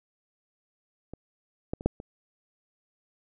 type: clicks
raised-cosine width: 2 ms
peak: -26 / -16 / -27 / -9 / -26 dBFS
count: 5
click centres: 1.136 / 1.735 / 1.809 / 1.86 / 2.001 s
effects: none